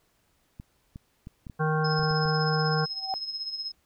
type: clicks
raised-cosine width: 5 ms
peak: -28 dBFS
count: 9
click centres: 0.599 / 0.959 / 1.271 / 1.468 / 1.498 / 1.994 / 2.032 / 2.11 / 2.256 s
type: harmonic tone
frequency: 155.56 Hz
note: D#3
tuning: in tune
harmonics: 1 / 3 / 5 / 7 / 9 / 10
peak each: -25 / -30 / -32 / -33 / -35 / -35 dBFS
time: 1.59-2.86 s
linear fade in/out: 20 ms
type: tone with tremolo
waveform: sine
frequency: 5150 Hz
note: E8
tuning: 41 cents flat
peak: -29 dBFS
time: 1.84-3.72 s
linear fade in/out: 10 ms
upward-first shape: sine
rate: 16 Hz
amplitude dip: 60%
type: tone with exponential growth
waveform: sine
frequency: 769 Hz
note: G5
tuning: 33 cents flat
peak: -24 dBFS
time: 2.9-3.14 s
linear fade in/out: 0 ms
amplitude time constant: 51 ms
effects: pink hiss -69 dBFS RMS until 3.85 s